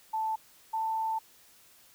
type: tone pair in turn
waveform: sine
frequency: 880 / 887.7 Hz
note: A5 / A5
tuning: 0 / +15 cents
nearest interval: unison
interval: 15 cents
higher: second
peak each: -28 dBFS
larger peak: neither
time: 0.13-0.36 / 0.73-1.19 s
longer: second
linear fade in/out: 10 ms
effects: white hiss -59 dBFS RMS until 1.94 s